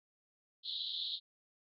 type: band-pass noise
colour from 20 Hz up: white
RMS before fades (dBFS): -40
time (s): 0.63-1.2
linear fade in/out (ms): 50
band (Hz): 3300 to 4200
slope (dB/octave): 96
effects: none